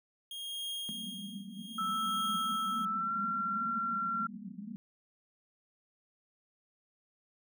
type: tone with tremolo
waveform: 45% pulse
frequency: 3246 Hz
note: G#7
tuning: 40 cents flat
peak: -35 dBFS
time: 0.31-2.85 s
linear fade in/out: 2 ms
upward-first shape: triangle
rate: 0.64 Hz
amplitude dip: 95%
type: band-pass noise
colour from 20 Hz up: white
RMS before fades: -44 dBFS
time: 0.89-4.76 s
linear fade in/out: 0 ms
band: 180 to 240 Hz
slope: 96 dB/octave
type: tone with pitch glide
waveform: sine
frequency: 1318.5 to 1367.4 Hz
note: E6 to F6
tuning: 0 to -37 cents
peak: -31 dBFS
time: 1.78-4.27 s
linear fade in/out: 5 ms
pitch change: +63 cents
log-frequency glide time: 2.9-3.13 s
effects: none